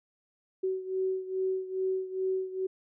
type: beating tone pair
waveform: sine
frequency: 376.4 / 378.8 Hz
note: F#4 / F#4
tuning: +30 / +41 cents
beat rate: 2.4 Hz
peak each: -30 / -34 dBFS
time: 0.63-2.67 s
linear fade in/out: 10 ms
effects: none